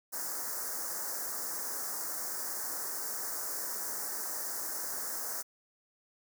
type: band-stop noise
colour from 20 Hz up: white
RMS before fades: -37 dBFS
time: 0.12-5.43 s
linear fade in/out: 20 ms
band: 1800 to 5100 Hz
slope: 48 dB/octave
effects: high-pass 300 Hz 12 dB/octave